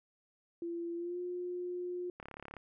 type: tone with pitch glide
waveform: sine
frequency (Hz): 340.4 to 356.7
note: F4 to F4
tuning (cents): -44 to +37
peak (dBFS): -36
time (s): 0.62-2.1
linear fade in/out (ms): 2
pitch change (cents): +81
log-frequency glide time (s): 0.96-1.19
type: click train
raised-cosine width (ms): 0.5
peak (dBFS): -31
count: 14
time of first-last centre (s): 2.2-2.567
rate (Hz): 35.4
effects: none